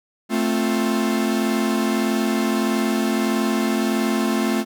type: chord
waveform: 45% pulse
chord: F major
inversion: first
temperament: equal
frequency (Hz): 220 / 261.6 / 349.2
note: A3 / C4 / F4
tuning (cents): 0 / 0 / 0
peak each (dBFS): -21 / -24 / -25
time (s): 0.29-4.65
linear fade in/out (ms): 50
effects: none